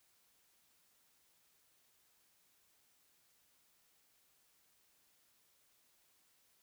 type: silence
effects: white hiss -73 dBFS RMS until 6.62 s